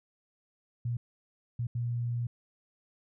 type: tone bursts at uneven times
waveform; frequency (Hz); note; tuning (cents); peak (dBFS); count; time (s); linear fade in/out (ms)
sine; 119.4; A#2; +42; -29; 3; 0.85-0.97 / 1.59-1.67 / 1.75-2.27; 5
effects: none

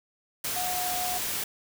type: tone in noise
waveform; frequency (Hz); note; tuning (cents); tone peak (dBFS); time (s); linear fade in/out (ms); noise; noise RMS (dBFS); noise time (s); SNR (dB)
sine; 725; F#5; -35; -31; 0.56-1.18; 5; white; -31; 0.44-1.44; -3
effects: none

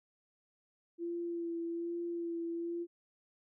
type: tone with vibrato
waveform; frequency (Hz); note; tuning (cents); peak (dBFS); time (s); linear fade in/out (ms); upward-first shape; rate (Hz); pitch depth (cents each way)
sine; 339.5; F4; -49; -35; 0.98-2.87; 50; sine; 1.2; 20
effects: none

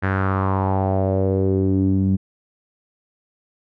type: tone with low-pass filter sweep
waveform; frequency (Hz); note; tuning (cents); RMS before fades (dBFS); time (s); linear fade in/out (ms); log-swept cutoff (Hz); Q
sawtooth; 95.9; G2; -37; -19; 0.02-2.17; 20; 1700 to 210; 4
effects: none

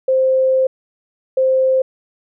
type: tone bursts at uneven times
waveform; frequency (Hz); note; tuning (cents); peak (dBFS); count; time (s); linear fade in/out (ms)
sine; 523.3; C5; 0; -11; 2; 0.08-0.67 / 1.37-1.82; 5
effects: none

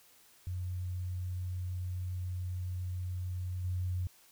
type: tone with level steps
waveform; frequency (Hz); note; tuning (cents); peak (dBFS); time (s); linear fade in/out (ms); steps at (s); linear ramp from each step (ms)
sine; 90.7; F#2; -34; -34 / -31; 0.47-4.07; 0; 3.64; 5
effects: white hiss -62 dBFS RMS until 4.31 s

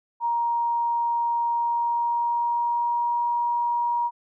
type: tone with pitch glide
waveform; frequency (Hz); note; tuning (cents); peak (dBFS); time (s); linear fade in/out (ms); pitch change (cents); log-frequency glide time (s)
sine; 940 to 951.5; A#5 to A#5; +14 to +35; -21; 0.2-4.11; 50; +21; 1.51-3.25
effects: none

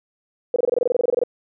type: tone bursts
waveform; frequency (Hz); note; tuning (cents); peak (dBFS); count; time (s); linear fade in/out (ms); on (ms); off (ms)
sine; 490; B4; -14; -14; 16; 0.54-1.236; 2; 21; 24
effects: none

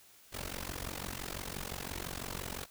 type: noise with amplitude modulation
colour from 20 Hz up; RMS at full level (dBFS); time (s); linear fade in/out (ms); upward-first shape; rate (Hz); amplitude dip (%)
pink; -37; 0.32-2.66; 20; sine; 45.9; 95
effects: white hiss -60 dBFS RMS until 2.7 s

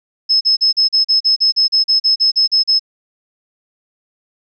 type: tone bursts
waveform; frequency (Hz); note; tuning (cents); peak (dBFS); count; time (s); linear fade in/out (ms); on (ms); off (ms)
sine; 5190; E8; -28; -9; 16; 0.29-2.795; 20; 120; 39
effects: none

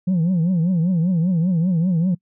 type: tone with vibrato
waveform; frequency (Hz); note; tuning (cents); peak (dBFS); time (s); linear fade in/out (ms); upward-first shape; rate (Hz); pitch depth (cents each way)
sine; 174; F3; -6; -13; 0.07-2.15; 10; triangle; 5.1; 180
effects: noise-tail reverb RT60 0.1 s tail -26 dB re dry + tanh soft clip ceiling -14 dBFS

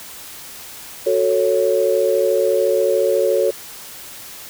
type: chord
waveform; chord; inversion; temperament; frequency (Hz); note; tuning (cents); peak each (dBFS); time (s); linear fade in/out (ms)
sine; F# minor; none; just; 370 / 444 / 555; F#4 / A4 / C#5; 0 / +16 / +2; -20 / -18 / -17; 1.06-3.51; 10
effects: white hiss -36 dBFS RMS until 4.49 s

